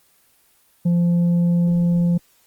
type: tone with tanh clipping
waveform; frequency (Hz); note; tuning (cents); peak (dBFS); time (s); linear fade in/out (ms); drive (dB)
triangle; 172.9; F3; -17; -15; 0.85-2.18; 10; 8
effects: white hiss -58 dBFS RMS until 2.46 s + Opus 24 kbps